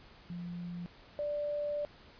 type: tone pair in turn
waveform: sine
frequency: 174.61 / 587.3 Hz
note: F3 / D5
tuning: 0 / 0 cents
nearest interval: octave + major sixth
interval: 2100 cents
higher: second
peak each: -38 / -32 dBFS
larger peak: second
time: 0.3-0.86 / 1.19-1.85 s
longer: second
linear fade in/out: 0 ms
effects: pink hiss -57 dBFS RMS until 2.19 s + resampled to 11025 Hz